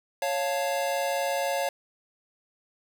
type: chord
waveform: square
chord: Db augmented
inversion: none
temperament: equal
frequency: 554.4 / 698.5 / 880 Hz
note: Db5 / F5 / A5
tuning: 0 / 0 / 0 cents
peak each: -29 / -31 / -34 dBFS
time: 0.22-1.69 s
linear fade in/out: 2 ms
effects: none